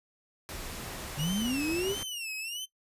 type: noise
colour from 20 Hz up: pink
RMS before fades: -40 dBFS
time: 0.49-2.03 s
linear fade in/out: 0 ms
type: linear sweep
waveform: sine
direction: up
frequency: 132.5 to 412.7 Hz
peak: -28 dBFS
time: 1.16-1.96 s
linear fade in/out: 50 ms
type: tone with vibrato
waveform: sawtooth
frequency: 2810 Hz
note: F7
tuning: 10 cents sharp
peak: -32 dBFS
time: 1.18-2.66 s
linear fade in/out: 20 ms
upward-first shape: sine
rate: 1.5 Hz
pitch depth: 170 cents each way
effects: noise-tail reverb RT60 0.1 s tail -17 dB re dry + resampled to 32000 Hz